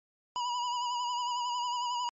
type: tone with vibrato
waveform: square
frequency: 974 Hz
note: B5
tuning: 24 cents flat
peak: -31 dBFS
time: 0.36-2.09 s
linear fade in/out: 0 ms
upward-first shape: sine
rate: 11 Hz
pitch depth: 44 cents each way
effects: MP3 32 kbps